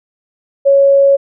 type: tone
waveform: sine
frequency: 554.4 Hz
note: C#5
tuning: in tune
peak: -5 dBFS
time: 0.65-1.17 s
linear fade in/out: 20 ms
effects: none

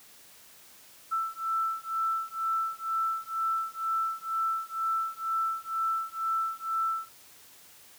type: beating tone pair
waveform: sine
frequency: 1327 / 1329.1 Hz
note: E6 / E6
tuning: +11 / +14 cents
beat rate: 2.1 Hz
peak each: -31 dBFS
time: 1.11-7.09 s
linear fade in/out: 20 ms
effects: white hiss -54 dBFS RMS until 7.98 s + high-pass 60 Hz 12 dB/octave

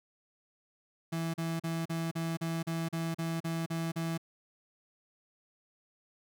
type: tone bursts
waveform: 35% pulse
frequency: 164.81 Hz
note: E3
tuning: in tune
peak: -30 dBFS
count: 12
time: 1.12-4.178 s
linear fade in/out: 10 ms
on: 220 ms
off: 38 ms
effects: none

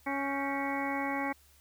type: harmonic tone with a mistuned harmonic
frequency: 277.2 Hz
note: C#4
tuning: in tune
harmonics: 1 / 2 / 3 / 4 / 5 / 6 / 7 / 8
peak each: -35 / -40 / -36 / -40 / -48 / -45 / -39 / -39 dBFS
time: 0.06-1.33 s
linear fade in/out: 10 ms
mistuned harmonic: 6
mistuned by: -100 cents
effects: added 70 Hz sine -63 dBFS peak until 1.6 s + white hiss -63 dBFS RMS until 1.6 s

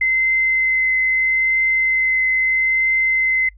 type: tone with vibrato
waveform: sine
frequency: 2060 Hz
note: C7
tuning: 28 cents flat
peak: -14 dBFS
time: 0.01-3.49 s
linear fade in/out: 5 ms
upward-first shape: triangle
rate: 0.77 Hz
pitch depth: 10 cents each way
effects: noise-tail reverb RT60 0.1 s tail -25 dB re dry + added 50 Hz sine -42 dBFS peak until 3.57 s

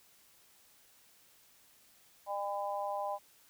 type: harmonic tone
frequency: 201.3 Hz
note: G3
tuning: 46 cents sharp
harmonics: 3 / 4 / 5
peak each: -38 / -37 / -40 dBFS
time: 2.26-3.19 s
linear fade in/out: 50 ms
effects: white hiss -64 dBFS RMS until 3.49 s

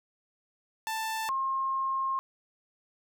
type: tone pair in turn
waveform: sawtooth / sine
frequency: 885 / 1069.1 Hz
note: A5 / C6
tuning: +10 / +37 cents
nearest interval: minor third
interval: 327 cents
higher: second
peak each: -27 dBFS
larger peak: neither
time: 0.87-1.29 / 1.29-2.19 s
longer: second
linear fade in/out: 0 ms
effects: none

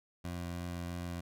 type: tone with vibrato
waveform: 20% pulse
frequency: 87.2 Hz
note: F2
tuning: 2 cents flat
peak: -33 dBFS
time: 0.24-1.21 s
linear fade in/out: 10 ms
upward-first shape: triangle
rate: 3 Hz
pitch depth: 13 cents each way
effects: none

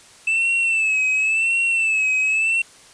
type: tone with vibrato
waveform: triangle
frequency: 2632 Hz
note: E7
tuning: 3 cents flat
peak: -15 dBFS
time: 0.27-2.62 s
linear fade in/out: 5 ms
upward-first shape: sine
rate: 0.93 Hz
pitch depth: 65 cents each way
effects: white hiss -47 dBFS RMS until 2.93 s + resampled to 22050 Hz

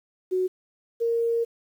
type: tone pair in turn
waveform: sine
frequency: 370 / 464.2 Hz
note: F#4 / A#4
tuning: 0 / -7 cents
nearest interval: major third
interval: 393 cents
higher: second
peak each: -21 dBFS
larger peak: neither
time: 0.31-0.48 / 1-1.45 s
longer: second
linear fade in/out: 20 ms
effects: 9-bit

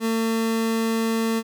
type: tone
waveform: 30% pulse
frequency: 225 Hz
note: A3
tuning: 39 cents sharp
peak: -18 dBFS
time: 0-1.43 s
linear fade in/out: 50 ms
effects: none

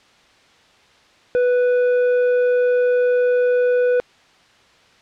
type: tone with tanh clipping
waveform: sine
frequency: 493.9 Hz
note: B4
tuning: in tune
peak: -15 dBFS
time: 1.35-4 s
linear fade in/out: 0 ms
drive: 7 dB
effects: white hiss -52 dBFS RMS until 5.01 s + low-pass 4000 Hz 12 dB/octave

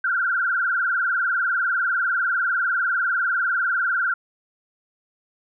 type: tone with vibrato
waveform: sine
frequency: 1465 Hz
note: F#6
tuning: 18 cents flat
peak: -19 dBFS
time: 0.04-4.14 s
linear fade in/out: 5 ms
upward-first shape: sine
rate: 20 Hz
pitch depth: 120 cents each way
effects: none

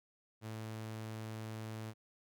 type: tone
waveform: sawtooth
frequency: 110 Hz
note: A2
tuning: in tune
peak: -38 dBFS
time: 0.41-1.94 s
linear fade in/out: 50 ms
effects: none

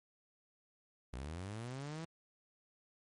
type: linear sweep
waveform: sawtooth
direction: up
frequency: 58.1 to 167.2 Hz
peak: -38 dBFS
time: 1.13-2.05 s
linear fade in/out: 5 ms
effects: MP3 48 kbps

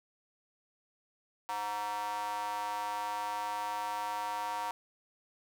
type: tone with high-pass filter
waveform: square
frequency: 103.83 Hz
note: G#2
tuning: in tune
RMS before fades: -36 dBFS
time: 1.49-4.71 s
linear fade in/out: 0 ms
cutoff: 880 Hz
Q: 6.9
effects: none

